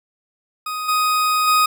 40% pulse tone with level steps, 1250 Hz, D#6, 8 cents sharp, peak -23 / -15 / -12 dBFS, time 0.66-1.66 s, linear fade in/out 5 ms, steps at 0.88 / 1.47 s, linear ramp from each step 10 ms, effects none

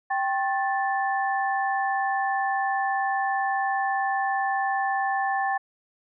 sine tone cluster, 784 / 1078 / 1759 Hz, G5 / C#6 / A6, 0 / -49 / -1 cents, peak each -24 / -32 / -29 dBFS, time 0.1-5.58 s, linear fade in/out 10 ms, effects none

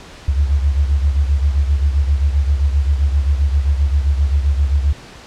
sine beating tone pair, 69.3 / 76.9 Hz, C#2 / D#2, 0 / -20 cents, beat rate 7.6 Hz, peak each -13 / -19 dBFS, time 0.28-4.93 s, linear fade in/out 5 ms, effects pink hiss -38 dBFS RMS until 5.26 s + low-pass 6000 Hz 12 dB/octave

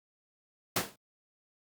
pink noise with exponential decay, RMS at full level -23 dBFS, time 0.76-0.96 s, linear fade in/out 5 ms, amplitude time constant 42 ms, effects high-pass 150 Hz 12 dB/octave + Opus 48 kbps

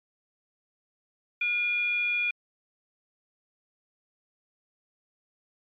sine tone with frequency modulation, 2422 Hz, D#7, 47 cents flat, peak -24 dBFS, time 1.41-2.31 s, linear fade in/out 5 ms, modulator 980 Hz, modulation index 0.29, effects MP3 48 kbps

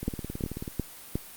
two click trains, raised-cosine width 3 ms, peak -21 / -14 dBFS, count 13 / 4, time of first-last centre 0.03-0.679 / 0.08-1.155 s, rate 18.5 / 2.79 Hz, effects white hiss -46 dBFS RMS until 1.36 s + Opus 32 kbps

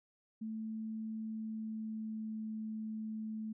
sine tone with pitch glide, 220 to 218.1 Hz, A3 to A3, 0 to -15 cents, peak -38 dBFS, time 0.41-3.53 s, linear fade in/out 10 ms, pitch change -15 cents, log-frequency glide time 1.21-2.47 s, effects none

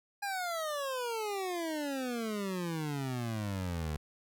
25% pulse exponential sweep, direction down, 822 to 74 Hz, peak -30 dBFS, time 0.22-3.97 s, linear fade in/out 10 ms, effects none

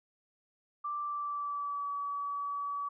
sine tone with pitch glide, 1174.7 to 1141.9 Hz, D6 to D6, 0 to -49 cents, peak -33 dBFS, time 0.84-2.89 s, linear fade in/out 10 ms, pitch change -49 cents, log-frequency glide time 1.01-1.9 s, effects none

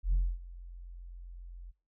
sine tone with ADSR envelope, 43.74 Hz, F1, 3 cents sharp, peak -21 dBFS, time 0.03-1.72 s, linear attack 100 ms, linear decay 250 ms, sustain -22 dB, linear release 25 ms, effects noise-tail reverb RT60 0.3 s tail -23 dB re dry + tanh soft clip ceiling -22 dBFS

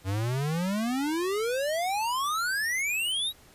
square exponential sweep, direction up, 92 to 3907 Hz, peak -27 dBFS, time 0.04-3.33 s, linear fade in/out 50 ms, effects pink hiss -56 dBFS RMS until 3.54 s + resampled to 32000 Hz

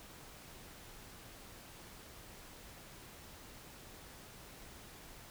silence, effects pink hiss -54 dBFS RMS until 5.3 s

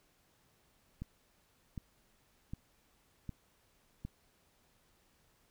click train, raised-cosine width 5 ms, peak -28 dBFS, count 5, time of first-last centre 1.02-4.05 s, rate 1.32 Hz, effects pink hiss -71 dBFS RMS until 5.5 s

